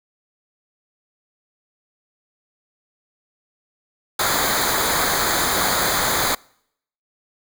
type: noise with comb filter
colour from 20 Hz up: pink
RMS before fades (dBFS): -20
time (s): 4.19-6.35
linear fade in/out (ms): 5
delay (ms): 0.36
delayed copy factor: -0.8
effects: noise-tail reverb RT60 0.7 s tail -26 dB re dry